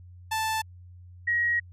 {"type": "tone pair in turn", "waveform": ["sawtooth", "sine"], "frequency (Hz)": [880, 1896.2], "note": ["A5", "A#6"], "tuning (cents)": [0, 29], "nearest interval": "octave + minor second", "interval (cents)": 1329, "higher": "second", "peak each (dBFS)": -22, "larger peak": "neither", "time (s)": [[0.31, 0.62], [1.27, 1.6]], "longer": "second", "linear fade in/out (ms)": 10, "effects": ["added 89 Hz sine -45 dBFS peak until 1.72 s", "resampled to 32000 Hz"]}